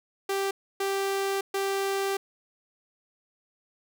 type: tone bursts at uneven times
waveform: sawtooth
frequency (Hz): 392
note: G4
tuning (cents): 0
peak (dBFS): -22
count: 3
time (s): 0.29-0.51 / 0.8-1.41 / 1.54-2.17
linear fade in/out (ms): 5
effects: none